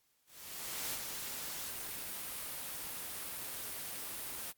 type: noise with ADSR envelope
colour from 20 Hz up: white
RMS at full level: -38 dBFS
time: 0.26-4.53 s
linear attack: 660 ms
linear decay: 64 ms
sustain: -4 dB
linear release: 30 ms
effects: white hiss -75 dBFS RMS until 4.57 s + Opus 48 kbps